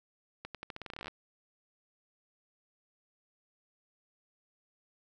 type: accelerating click train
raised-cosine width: 0.3 ms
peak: -25 dBFS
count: 17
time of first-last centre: 0.45-1.081 s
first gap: 97 ms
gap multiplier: 0.86
effects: none